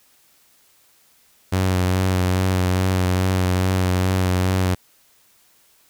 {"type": "tone with vibrato", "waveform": "sawtooth", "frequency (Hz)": 92.5, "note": "F#2", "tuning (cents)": 0, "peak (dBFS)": -13, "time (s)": [1.52, 4.75], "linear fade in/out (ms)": 10, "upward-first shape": "sine", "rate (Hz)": 2.4, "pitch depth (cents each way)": 27, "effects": ["white hiss -57 dBFS RMS until 5.89 s"]}